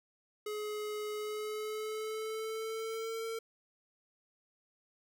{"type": "tone with pitch glide", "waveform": "square", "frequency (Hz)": [422.1, 452.4], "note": ["G#4", "A4"], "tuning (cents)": [28, 48], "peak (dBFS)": -37, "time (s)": [0.46, 3.39], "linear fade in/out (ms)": 5, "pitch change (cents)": 120, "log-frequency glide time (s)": [1.14, 3.27], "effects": []}